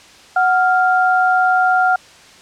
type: tone pair together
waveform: sine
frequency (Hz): 740 / 1396.9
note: F#5 / F6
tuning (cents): 0 / 0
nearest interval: major seventh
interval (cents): 1100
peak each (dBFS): -13 / -15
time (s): 0.36-1.96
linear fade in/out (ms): 5
effects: white hiss -43 dBFS RMS until 2.41 s + low-pass 6000 Hz 12 dB/octave